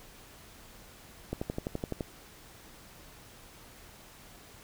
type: click train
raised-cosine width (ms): 2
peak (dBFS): -19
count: 9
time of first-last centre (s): 1.33-2.008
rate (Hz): 11.8
effects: pink hiss -53 dBFS RMS until 4.63 s